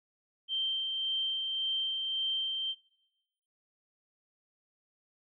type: tone with tremolo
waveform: sine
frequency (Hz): 3136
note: G7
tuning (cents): 0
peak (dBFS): -29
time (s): 0.48-2.75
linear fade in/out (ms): 50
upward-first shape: sine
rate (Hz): 1.8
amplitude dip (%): 30
effects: noise-tail reverb RT60 1.0 s tail -22 dB re dry